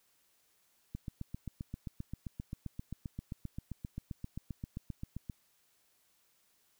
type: click train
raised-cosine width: 5 ms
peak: -27 dBFS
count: 34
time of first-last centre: 0.95-5.298 s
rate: 7.59 Hz
effects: white hiss -72 dBFS RMS until 6.79 s